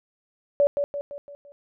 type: tone with echo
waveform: sine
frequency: 572 Hz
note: D5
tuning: 46 cents flat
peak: -15 dBFS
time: 0.6-0.67 s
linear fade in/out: 0 ms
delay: 170 ms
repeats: 5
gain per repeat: -6 dB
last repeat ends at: 1.52 s
effects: none